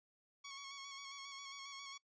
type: tone with vibrato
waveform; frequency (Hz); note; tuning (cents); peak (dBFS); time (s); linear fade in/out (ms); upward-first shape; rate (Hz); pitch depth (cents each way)
10% pulse; 1108.7; C#6; 0; -40; 0.44-1.98; 10; square; 7.4; 25
effects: noise-tail reverb RT60 0.1 s tail -21 dB re dry + resampled to 16000 Hz